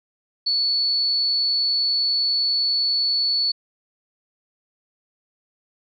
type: tone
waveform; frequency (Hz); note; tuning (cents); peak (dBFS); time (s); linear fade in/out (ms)
sine; 4435; C#8; 0; -18; 0.46-3.52; 10
effects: none